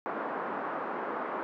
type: band-pass noise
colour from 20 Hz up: white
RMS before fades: -35 dBFS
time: 0.06-1.43 s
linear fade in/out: 0 ms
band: 230 to 1300 Hz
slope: 24 dB/octave
effects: none